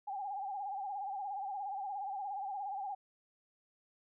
sine tone with vibrato, 796 Hz, G5, 26 cents sharp, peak -37 dBFS, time 0.07-2.95 s, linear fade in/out 10 ms, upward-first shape sine, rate 17 Hz, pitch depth 82 cents each way, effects none

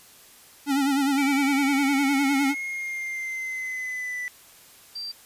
square tone with vibrato, 277.2 Hz, C#4, in tune, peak -21 dBFS, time 0.66-2.55 s, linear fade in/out 50 ms, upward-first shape sine, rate 9.8 Hz, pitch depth 70 cents each way
triangle linear sweep, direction down, 2307 to 1975.5 Hz, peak -27 dBFS, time 1.18-4.28 s, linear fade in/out 0 ms
sine tone, 4699 Hz, D8, in tune, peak -31 dBFS, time 4.95-5.12 s, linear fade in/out 10 ms
effects white hiss -51 dBFS RMS until 5.25 s + resampled to 32000 Hz

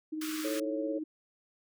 sine tone with tremolo, 311.1 Hz, D#4, in tune, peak -32 dBFS, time 0.12-1.04 s, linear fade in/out 10 ms, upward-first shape triangle, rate 19 Hz, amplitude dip 40%
pink high-pass noise, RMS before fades -41 dBFS, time 0.21-0.6 s, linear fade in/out 5 ms, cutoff 1100 Hz, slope 96 dB/octave
sine chord, A major, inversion second, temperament equal with one note detuned, 329.6 / 440 / 551.5 Hz, E4 / A4 / C#5, 0 / 0 / -9 cents, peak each -39 / -38 / -35 dBFS, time 0.44-0.99 s, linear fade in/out 10 ms
effects none

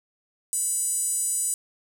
5% pulse tone with high-pass filter, 987.8 Hz, B5, in tune, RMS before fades -26 dBFS, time 0.53-1.54 s, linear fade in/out 0 ms, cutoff 8400 Hz, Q 7.9, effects none

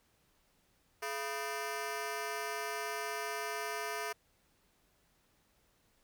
15% pulse ring-modulated tone, 554.4 Hz, C#5, in tune, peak -27 dBFS, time 1.02-4.13 s, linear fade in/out 10 ms, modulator 128 Hz, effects pink hiss -72 dBFS RMS until 6.03 s

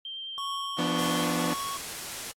sine tone with vibrato, 3150 Hz, G7, 8 cents sharp, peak -35 dBFS, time 0.05-1.24 s, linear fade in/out 2 ms, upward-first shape triangle, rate 9.7 Hz, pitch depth 10 cents each way
square tone with tremolo, 1108.7 Hz, C#6, in tune, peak -32 dBFS, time 0.38-1.77 s, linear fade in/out 0 ms, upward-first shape triangle, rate 1.8 Hz, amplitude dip 40%
sawtooth chord, B diminished, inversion second, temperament equal with one note detuned, 171.42 / 246.9 / 293.7 Hz, F3 / B3 / D4, -32 / 0 / 0 cents, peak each -27 dBFS, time 0.78-1.54 s, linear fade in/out 10 ms
white noise, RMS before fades -36 dBFS, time 0.98-2.32 s, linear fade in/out 10 ms
effects low-pass 11000 Hz 12 dB/octave + AAC 64 kbps

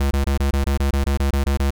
square tone bursts, 69.2 Hz, C#2, 2 cents flat, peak -17 dBFS, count 13, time 0-1.706 s, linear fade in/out 5 ms, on 110 ms, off 23 ms, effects none

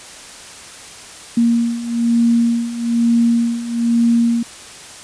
sine beating tone pair, 233.2 / 234.3 Hz, A#3 / A#3, +1 / +9 cents, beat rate 1.1 Hz, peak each -18 / -14 dBFS, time 1.37-4.43 s, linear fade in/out 5 ms, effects white hiss -36 dBFS RMS until 5.03 s + resampled to 22050 Hz

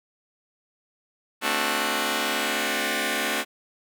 5% pulse chord, D dominant seventh, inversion second, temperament just, 220.2 / 264.3 / 293.7 / 367.1 Hz, A3 / C4 / D4 / F#4, +2 / +18 / 0 / -14 cents, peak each -18 dBFS, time 1.41-3.45 s, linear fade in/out 50 ms, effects none

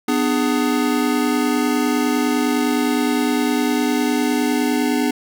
square chord, G# diminished, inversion first, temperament just, 249.2 / 299 / 415.3 Hz, B3 / D4 / G#4, +16 / +31 / 0 cents, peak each -20 / -21 / -25 dBFS, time 0.08-5.11 s, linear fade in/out 5 ms, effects none

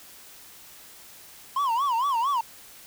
triangle tone with vibrato, 1020 Hz, C6, 44 cents flat, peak -20 dBFS, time 1.56-2.41 s, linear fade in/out 5 ms, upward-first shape sine, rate 4.4 Hz, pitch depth 210 cents each way, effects white hiss -48 dBFS RMS until 2.86 s

